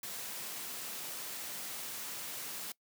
white high-pass noise, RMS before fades -42 dBFS, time 0.03-2.72 s, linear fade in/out 2 ms, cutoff 120 Hz, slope 24 dB/octave, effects noise-tail reverb RT60 0.1 s tail -22 dB re dry

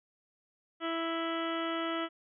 harmonic tone, 330 Hz, E4, 2 cents sharp, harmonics 1 / 2 / 3 / 4 / 5 / 6 / 7 / 8 / 9 / 10, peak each -35 / -38 / -45 / -37 / -48 / -43 / -50 / -52 / -44 / -46 dBFS, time 0.8-2.09 s, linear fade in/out 50 ms, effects none

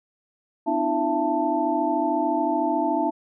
sine tone cluster, 252.2 / 300.7 / 334.4 / 672 / 884 Hz, B3 / D4 / E4 / E5 / A5, +36 / +41 / +25 / +33 / +8 cents, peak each -31 / -26 / -28 / -26 / -25 dBFS, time 0.66-3.11 s, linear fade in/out 20 ms, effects none

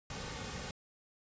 pink noise with comb filter, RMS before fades -42 dBFS, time 0.1-0.71 s, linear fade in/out 2 ms, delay 3 ms, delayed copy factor -0.6, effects resampled to 16000 Hz

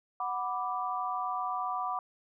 sine chord, B minor, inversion second, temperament equal, 740 / 987.8 / 1174.7 Hz, F#5 / B5 / D6, 0 / 0 / 0 cents, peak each -35 / -36 / -34 dBFS, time 0.2-1.99 s, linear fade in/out 2 ms, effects none

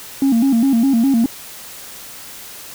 sine tone with vibrato, 250.4 Hz, B3, 24 cents sharp, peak -9 dBFS, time 0.22-1.26 s, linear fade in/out 2 ms, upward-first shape square, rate 4.9 Hz, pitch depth 150 cents each way, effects tanh soft clip ceiling -9 dBFS + white hiss -35 dBFS RMS until 2.74 s

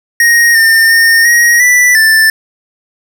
square tone with pitch steps, 1870 / 1808 / 1828 / 1889 / 1973 / 1768 Hz, A#6 / A6 / A#6 / A#6 / B6 / A6, +5 / +47 / -34 / +22 / -2 / +8 cents, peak -5 dBFS, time 0.2-2.3 s, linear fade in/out 2 ms, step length 350 ms, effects none

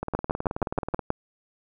two click trains, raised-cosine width 1 ms, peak -9 / -15 dBFS, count 7 / 19, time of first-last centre 0.15-1.104 / 0.03-0.993 s, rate 6.29 / 18.7 Hz, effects none

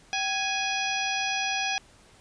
harmonic tone with a mistuned harmonic, 830.6 Hz, G#5, in tune, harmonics 1 / 2 / 3 / 4 / 5 / 6 / 7, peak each -31 / -34 / -30 / -34 / -41 / -37 / -37 dBFS, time 0.13-1.78 s, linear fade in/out 0 ms, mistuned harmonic 1, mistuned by -120 cents, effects pink hiss -56 dBFS RMS until 2.2 s + resampled to 22050 Hz

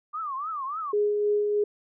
sine tone with vibrato, 1174.7 Hz, D6, in tune, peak -29 dBFS, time 0.13-0.93 s, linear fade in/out 20 ms, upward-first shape triangle, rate 3.4 Hz, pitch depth 230 cents each way
sine tone with tremolo, 415.3 Hz, G#4, in tune, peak -20 dBFS, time 0.93-1.64 s, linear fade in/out 5 ms, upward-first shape sine, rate 3.2 Hz, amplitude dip 30%
effects none

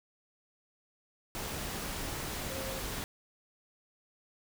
sine tone in noise, 532 Hz, C5, 29 cents sharp, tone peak -41 dBFS, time 2.5-2.8 s, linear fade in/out 0 ms, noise pink, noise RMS -38 dBFS, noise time 1.35-3.04 s, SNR -6 dB, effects none

